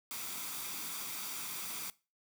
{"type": "noise with comb filter", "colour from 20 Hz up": "white", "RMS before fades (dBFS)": -41, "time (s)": [0.11, 1.9], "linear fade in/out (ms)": 0, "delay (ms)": 0.85, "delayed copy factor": 0.5, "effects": ["noise-tail reverb RT60 0.3 s tail -20 dB re dry", "high-pass 150 Hz 12 dB/octave"]}